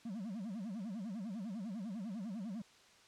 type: tone with vibrato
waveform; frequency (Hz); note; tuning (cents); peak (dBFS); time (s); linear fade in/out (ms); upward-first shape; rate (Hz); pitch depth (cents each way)
triangle; 208.1; G#3; +4; -38; 0.05-2.62; 5; sine; 10; 240
effects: white hiss -63 dBFS RMS until 3.07 s + low-pass 6000 Hz 12 dB/octave